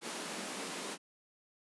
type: high-pass noise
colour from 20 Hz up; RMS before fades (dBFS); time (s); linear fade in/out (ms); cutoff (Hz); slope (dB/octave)
pink; -41; 0.01-0.98; 50; 180; 48
effects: resampled to 24000 Hz